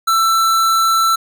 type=tone; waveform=square; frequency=1334 Hz; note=E6; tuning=20 cents sharp; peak=-12 dBFS; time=0.07-1.16 s; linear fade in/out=10 ms; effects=none